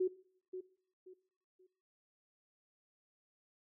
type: tone with echo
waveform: sine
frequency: 370 Hz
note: F#4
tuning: in tune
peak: -29 dBFS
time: 0-0.08 s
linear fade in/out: 10 ms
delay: 530 ms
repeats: 3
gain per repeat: -11 dB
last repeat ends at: 1.67 s
effects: noise-tail reverb RT60 0.6 s tail -20 dB re dry